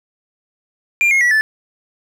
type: tone with pitch steps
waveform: triangle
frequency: 2390 / 2154 / 1941.3 / 1749.6 Hz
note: D7 / C7 / B6 / A6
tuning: +30 / +50 / -30 / -10 cents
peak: -9 dBFS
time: 1.01-1.41 s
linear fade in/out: 0 ms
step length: 100 ms
effects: none